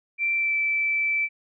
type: tone with pitch glide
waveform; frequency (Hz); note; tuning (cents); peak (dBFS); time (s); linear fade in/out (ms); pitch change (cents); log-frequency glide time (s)
sine; 2349 to 2323; D7 to D7; 0 to -20; -21; 0.18-1.29; 50; -20; 0.33-0.55
effects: none